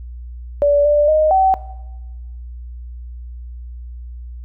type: tone with pitch steps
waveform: sine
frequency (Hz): 577 / 589 / 619 / 763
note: D5 / D5 / D#5 / G5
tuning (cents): -31 / +5 / -9 / -47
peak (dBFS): -10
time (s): 0.62-1.54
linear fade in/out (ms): 0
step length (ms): 230
effects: noise-tail reverb RT60 1.0 s tail -17 dB re dry + added 60 Hz sine -29 dBFS peak until 4.44 s

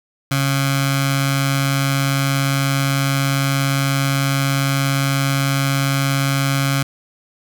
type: tone with notch filter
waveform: 15% pulse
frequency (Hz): 137.6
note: C#3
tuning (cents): -12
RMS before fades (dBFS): -18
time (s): 0.31-6.83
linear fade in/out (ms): 5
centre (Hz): 420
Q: 0.51
effects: none

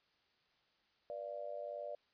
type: tone with amplitude modulation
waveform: sine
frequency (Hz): 587.3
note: D5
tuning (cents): 0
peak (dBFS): -37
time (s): 1.1-1.95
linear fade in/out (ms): 0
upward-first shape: sine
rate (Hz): 102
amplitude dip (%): 95
effects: white hiss -75 dBFS RMS until 2.13 s + resampled to 11025 Hz

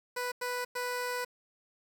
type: tone bursts at uneven times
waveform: 15% pulse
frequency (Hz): 493.9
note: B4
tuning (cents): 0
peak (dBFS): -26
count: 3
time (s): 0.16-0.32 / 0.41-0.65 / 0.75-1.25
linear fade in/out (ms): 10
effects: 9-bit

